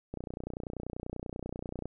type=click train; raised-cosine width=2 ms; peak=-24 dBFS; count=53; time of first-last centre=0.14-1.856 s; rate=30.3 Hz; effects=none